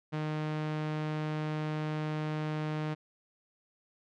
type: tone with low-pass filter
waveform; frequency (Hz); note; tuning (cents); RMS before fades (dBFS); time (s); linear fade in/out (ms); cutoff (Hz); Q
sawtooth; 153.7; D#3; -21; -34; 0.12-2.95; 20; 3200; 0.7
effects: none